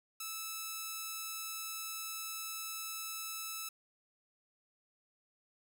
5% pulse tone, 1310 Hz, E6, 11 cents flat, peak -28 dBFS, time 0.2-3.69 s, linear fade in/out 5 ms, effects 11-bit

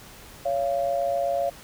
sine tone pair together, 560 / 688 Hz, C#5 / F5, +18 / -26 cents, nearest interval major third, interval 356 cents, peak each -25 dBFS, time 0.45-1.5 s, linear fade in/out 10 ms, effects pink hiss -46 dBFS RMS until 1.63 s

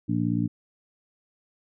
harmonic tone, 58.27 Hz, A#1, in tune, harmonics 2 / 3 / 4 / 5, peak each -28 / -28 / -28 / -28 dBFS, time 0.08-0.48 s, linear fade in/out 20 ms, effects none

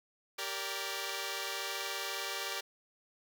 5% pulse chord, G minor, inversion none, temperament equal with one note detuned, 392 / 466.2 / 578.2 Hz, G4 / Bb4 / D5, 0 / 0 / -27 cents, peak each -29 dBFS, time 0.38-2.61 s, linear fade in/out 10 ms, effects none

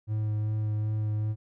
triangle tone with vibrato, 107.1 Hz, A2, 46 cents flat, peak -24 dBFS, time 0.07-1.36 s, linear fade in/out 50 ms, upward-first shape sine, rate 2.6 Hz, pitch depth 13 cents each way, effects none

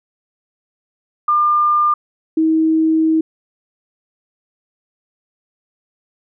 sine tone pair in turn, 1200 / 319 Hz, D6 / D#4, +37 / +43 cents, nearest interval octave + major seventh, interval 2294 cents, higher first, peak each -11 dBFS, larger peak neither, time 1.28-1.94 / 2.37-3.21 s, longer second, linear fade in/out 5 ms, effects none

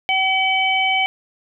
harmonic tone, 762 Hz, G5, 49 cents flat, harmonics 1 / 3 / 4, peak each -20 / -18 / -22 dBFS, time 0.09-1.06 s, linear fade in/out 0 ms, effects none

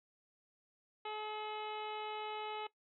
harmonic tone, 427.3 Hz, G#4, 49 cents sharp, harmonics 1 / 2 / 3 / 4 / 5 / 6 / 7 / 8 / 9, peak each -45 / -43 / -49 / -58 / -52 / -54 / -52 / -60 / -57 dBFS, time 1.05-2.67 s, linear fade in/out 5 ms, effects noise-tail reverb RT60 0.1 s tail -18 dB re dry

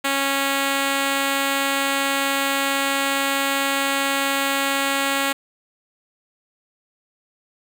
5% pulse tone, 275.5 Hz, C#4, 11 cents flat, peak -8 dBFS, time 0.04-5.33 s, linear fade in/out 10 ms, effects none

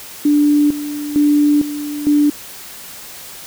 sine tone with tremolo, 293.7 Hz, D4, in tune, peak -9 dBFS, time 0.25-2.3 s, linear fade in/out 5 ms, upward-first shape square, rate 1.1 Hz, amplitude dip 75%, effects white hiss -34 dBFS RMS until 3.46 s

